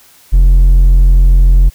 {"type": "tone with hard clipping", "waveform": "sine", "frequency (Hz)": 43.65, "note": "F1", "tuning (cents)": 0, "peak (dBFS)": -4, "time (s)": [0.32, 1.7], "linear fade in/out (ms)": 20, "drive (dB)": 3, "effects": ["white hiss -44 dBFS RMS until 1.74 s"]}